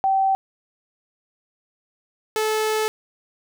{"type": "tone pair in turn", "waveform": ["sine", "sawtooth"], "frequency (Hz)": [773, 433.8], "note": ["G5", "A4"], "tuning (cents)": [-24, -25], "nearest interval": "minor seventh", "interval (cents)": 1001, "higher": "first", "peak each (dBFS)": -16, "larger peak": "neither", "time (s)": [[0.04, 0.35], [2.36, 2.88]], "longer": "second", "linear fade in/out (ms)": 0, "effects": []}